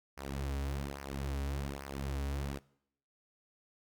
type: tone with flanger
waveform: sawtooth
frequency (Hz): 69.3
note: C#2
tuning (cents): 0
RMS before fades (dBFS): -38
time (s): 0.17-2.59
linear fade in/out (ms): 10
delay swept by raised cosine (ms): 0.26 to 5.86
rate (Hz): 1.2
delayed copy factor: -0.75
effects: noise-tail reverb RT60 0.7 s tail -21 dB re dry